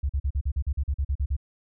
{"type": "tone bursts", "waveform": "sine", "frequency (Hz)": 69.3, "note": "C#2", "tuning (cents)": 0, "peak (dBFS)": -22, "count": 13, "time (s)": [0.03, 1.366], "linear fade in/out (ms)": 10, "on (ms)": 64, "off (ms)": 42, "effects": []}